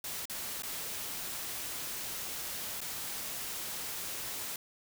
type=noise with dropouts; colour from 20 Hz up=white; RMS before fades=-39 dBFS; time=0.04-4.56 s; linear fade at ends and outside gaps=2 ms; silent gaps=0.255-0.297 / 0.622-0.633 / 2.806-2.814 s; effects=none